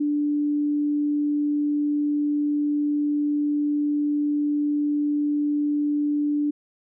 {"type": "tone", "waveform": "sine", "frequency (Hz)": 293.7, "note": "D4", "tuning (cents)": 0, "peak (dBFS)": -20, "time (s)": [0, 6.51], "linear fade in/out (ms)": 10, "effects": []}